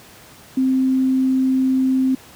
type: tone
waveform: sine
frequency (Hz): 261.6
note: C4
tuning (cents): 0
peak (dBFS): -14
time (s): 0.57-2.15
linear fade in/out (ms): 5
effects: pink hiss -44 dBFS RMS until 2.35 s + high-pass 80 Hz 12 dB/octave